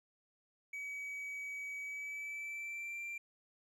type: tone with pitch glide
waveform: triangle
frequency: 2273 to 2363 Hz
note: C#7 to D7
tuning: +43 to +10 cents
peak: -39 dBFS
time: 0.73-3.18 s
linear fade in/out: 5 ms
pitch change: +67 cents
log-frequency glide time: 1.81-3.03 s
effects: none